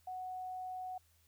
sine tone, 740 Hz, F#5, in tune, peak -40 dBFS, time 0.07-0.98 s, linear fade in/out 5 ms, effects added 82 Hz sine -70 dBFS peak until 1.27 s + white hiss -72 dBFS RMS until 1.27 s

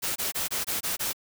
white noise bursts, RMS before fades -29 dBFS, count 7, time 0.02-1.132 s, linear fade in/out 20 ms, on 140 ms, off 22 ms, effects none

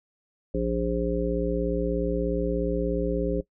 harmonic tone, 58.4 Hz, A#1, 4 cents sharp, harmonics 1 / 3 / 5 / 7 / 9, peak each -30 / -30 / -30 / -30 / -30 dBFS, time 0.54-3.41 s, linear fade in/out 5 ms, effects noise-tail reverb RT60 0.1 s tail -19 dB re dry

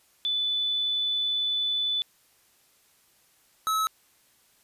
sine / square tone pair in turn, 3489 / 1293.4 Hz, A7 / E6, -15 / -33 cents, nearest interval octave + perfect fourth, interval 1718 cents, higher first, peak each -24 / -24 dBFS, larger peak neither, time 0.25-2.02 / 3.67-3.87 s, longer first, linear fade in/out 0 ms, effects white hiss -63 dBFS RMS until 4.63 s + resampled to 32000 Hz

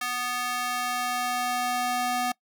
square tone with high-pass filter sweep, 246.9 Hz, B3, in tune, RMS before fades -28 dBFS, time 0.01-2.32 s, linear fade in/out 5 ms, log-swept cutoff 1300 to 590 Hz, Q 1.3, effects noise-tail reverb RT60 0.1 s tail -23 dB re dry

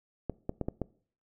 clicks, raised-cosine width 2 ms, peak -18 dBFS, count 5, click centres 0.297 / 0.494 / 0.613 / 0.685 / 0.817 s, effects noise-tail reverb RT60 0.5 s tail -22 dB re dry

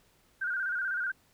sine tone with vibrato, 1500 Hz, F#6, 23 cents sharp, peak -29 dBFS, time 0.41-1.12 s, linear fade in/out 10 ms, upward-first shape square, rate 16 Hz, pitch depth 69 cents each way, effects pink hiss -66 dBFS RMS until 1.33 s

